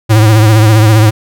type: tone with vibrato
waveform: square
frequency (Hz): 108.8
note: A2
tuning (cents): -19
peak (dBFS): -4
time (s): 0.09-1.11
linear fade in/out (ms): 20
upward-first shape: triangle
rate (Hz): 15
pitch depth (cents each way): 73
effects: none